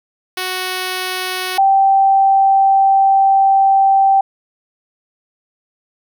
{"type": "tone pair in turn", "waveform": ["5% pulse", "sine"], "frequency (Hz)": [370, 779.9], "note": ["F#4", "G5"], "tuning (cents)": [0, -9], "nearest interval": "octave + minor second", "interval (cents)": 1291, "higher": "second", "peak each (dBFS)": -8, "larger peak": "neither", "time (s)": [[0.37, 1.58], [1.58, 4.21]], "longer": "second", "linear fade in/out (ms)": 5, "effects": []}